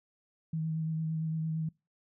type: tone with vibrato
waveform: sine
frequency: 159.5 Hz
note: D#3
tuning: 43 cents sharp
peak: -30 dBFS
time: 0.53-1.69 s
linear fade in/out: 5 ms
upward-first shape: sine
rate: 8.8 Hz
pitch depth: 19 cents each way
effects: noise-tail reverb RT60 0.3 s tail -26 dB re dry